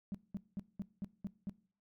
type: tone bursts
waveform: sine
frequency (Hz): 197.8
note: G3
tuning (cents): +16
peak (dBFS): -35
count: 7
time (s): 0.12-1.495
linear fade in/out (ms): 0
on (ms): 25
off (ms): 200
effects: noise-tail reverb RT60 0.5 s tail -22 dB re dry + tanh soft clip ceiling -33 dBFS